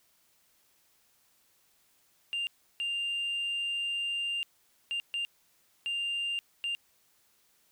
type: tone bursts at uneven times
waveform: sine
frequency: 2794 Hz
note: F7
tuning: in tune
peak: -28 dBFS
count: 6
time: 2.33-2.47 / 2.8-4.43 / 4.91-5 / 5.14-5.25 / 5.86-6.39 / 6.64-6.75 s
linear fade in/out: 0 ms
effects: tanh soft clip ceiling -28 dBFS + white hiss -68 dBFS RMS until 7.71 s